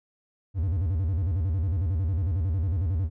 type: tone with vibrato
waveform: triangle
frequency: 87.31 Hz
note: F2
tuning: in tune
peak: -21 dBFS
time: 0.54-3.1 s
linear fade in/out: 50 ms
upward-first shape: square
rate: 11 Hz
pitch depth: 190 cents each way
effects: none